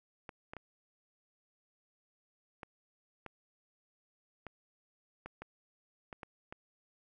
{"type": "clicks", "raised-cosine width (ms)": 0.5, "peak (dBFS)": -29, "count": 11, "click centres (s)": [0.292, 0.535, 0.567, 2.632, 3.263, 4.467, 5.26, 5.42, 6.128, 6.232, 6.525], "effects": []}